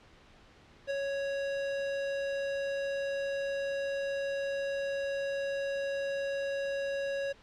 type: tone with ADSR envelope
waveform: square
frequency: 554.4 Hz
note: C#5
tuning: in tune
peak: -29 dBFS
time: 0.87-7.33 s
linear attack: 36 ms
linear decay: 6 ms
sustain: -3 dB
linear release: 14 ms
effects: pink hiss -58 dBFS RMS until 7.42 s + low-pass 4000 Hz 12 dB/octave